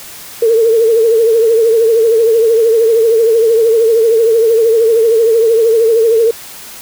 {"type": "tone with vibrato", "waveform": "sine", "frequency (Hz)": 453.3, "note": "A#4", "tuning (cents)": -48, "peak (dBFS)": -6, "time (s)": [0.42, 6.31], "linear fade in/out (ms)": 5, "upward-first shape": "triangle", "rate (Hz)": 13, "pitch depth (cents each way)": 79, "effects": ["white hiss -31 dBFS RMS until 6.81 s"]}